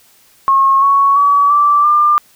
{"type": "tone with pitch steps", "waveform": "sine", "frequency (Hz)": [1085, 1111.6, 1138.9, 1166.9, 1195.6], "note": ["C#6", "C#6", "C#6", "D6", "D6"], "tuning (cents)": [-37, 4, 46, -11, 31], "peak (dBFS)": -7, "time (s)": [0.48, 2.18], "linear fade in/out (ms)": 0, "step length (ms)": 340, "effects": ["white hiss -49 dBFS RMS until 2.35 s"]}